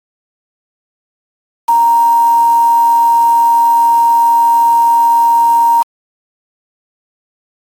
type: tone with quantisation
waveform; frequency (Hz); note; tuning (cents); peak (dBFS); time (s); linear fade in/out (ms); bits
sine; 932.3; A#5; 0; -6; 1.68-5.83; 10; 4
effects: AAC 48 kbps